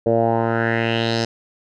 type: tone with low-pass filter sweep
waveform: 10% pulse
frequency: 114.7 Hz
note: A#2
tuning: 28 cents flat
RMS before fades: -19 dBFS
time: 0.06-1.25 s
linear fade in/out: 5 ms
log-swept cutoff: 510 to 5400 Hz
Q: 3.6
effects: none